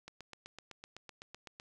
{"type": "click train", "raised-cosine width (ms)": 0.2, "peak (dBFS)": -30, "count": 13, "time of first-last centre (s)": [0.08, 1.599], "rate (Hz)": 7.9, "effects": []}